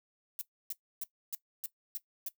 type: noise bursts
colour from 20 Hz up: violet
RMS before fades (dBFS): -37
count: 7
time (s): 0.39-2.284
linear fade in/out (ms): 0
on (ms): 22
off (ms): 290
effects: noise-tail reverb RT60 0.1 s tail -17 dB re dry